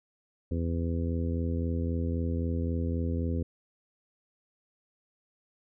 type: harmonic tone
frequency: 83.8 Hz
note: E2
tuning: 29 cents sharp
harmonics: 1 / 2 / 3 / 4 / 5 / 6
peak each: -29 / -36 / -34 / -41 / -41 / -41 dBFS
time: 0.51-3.43 s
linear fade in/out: 5 ms
effects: none